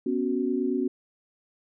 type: chord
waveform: sine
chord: B suspended second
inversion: none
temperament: equal with one note detuned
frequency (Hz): 246.9 / 275.6 / 370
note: B3 / C#4 / F#4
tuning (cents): 0 / -10 / 0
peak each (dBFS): -28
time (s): 0.06-0.88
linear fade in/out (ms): 5
effects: none